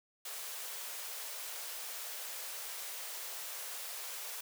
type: high-pass noise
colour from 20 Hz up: white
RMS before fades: -43 dBFS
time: 0.25-4.41 s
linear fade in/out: 5 ms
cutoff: 430 Hz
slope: 48 dB/octave
effects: none